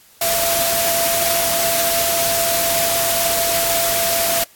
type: tone in noise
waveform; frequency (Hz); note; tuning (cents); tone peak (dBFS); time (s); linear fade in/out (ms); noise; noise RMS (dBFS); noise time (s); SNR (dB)
sine; 677; E5; +46; -20; 0.21-4.44; 5; white; -19; 0.21-4.44; -4
effects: white hiss -49 dBFS RMS until 4.55 s + AAC 64 kbps